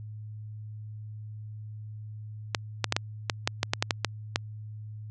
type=clicks; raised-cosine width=0.2 ms; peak=-6 dBFS; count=12; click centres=2.548 / 2.843 / 2.924 / 2.965 / 3.298 / 3.475 / 3.631 / 3.735 / 3.825 / 3.908 / 4.047 / 4.359 s; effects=added 107 Hz sine -38 dBFS peak until 5.1 s + resampled to 24000 Hz